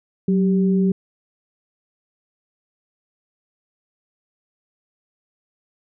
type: tone pair together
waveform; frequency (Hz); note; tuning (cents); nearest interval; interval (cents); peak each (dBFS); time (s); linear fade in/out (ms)
sine; 186.93 / 392; F#3 / G4; +18 / 0; octave + minor second; 1282; -15 / -23; 0.28-0.92; 5
effects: none